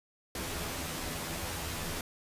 pink noise with comb filter, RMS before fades -37 dBFS, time 0.35-2.01 s, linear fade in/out 2 ms, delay 12 ms, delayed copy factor +0.85, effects resampled to 32000 Hz

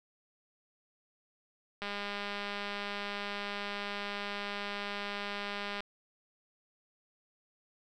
click train, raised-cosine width 0.3 ms, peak -22 dBFS, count 810, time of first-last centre 1.82-5.805 s, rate 203 Hz, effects none

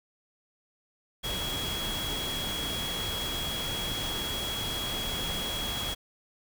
sine tone in noise, 3322 Hz, G#7, in tune, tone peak -33 dBFS, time 1.23-5.95 s, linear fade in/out 20 ms, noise pink, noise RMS -35 dBFS, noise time 1.23-5.95 s, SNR -1 dB, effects none

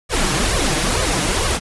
pink noise with flanger, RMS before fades -18 dBFS, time 0.09-1.6 s, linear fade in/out 50 ms, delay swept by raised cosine 1.7 to 6.6 ms, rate 2.2 Hz, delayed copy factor +1, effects resampled to 24000 Hz

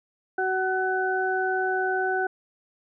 harmonic tone, 375.1 Hz, F#4, 24 cents sharp, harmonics 1 / 2 / 4, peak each -27 / -27 / -27 dBFS, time 0.38-2.27 s, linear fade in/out 5 ms, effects none

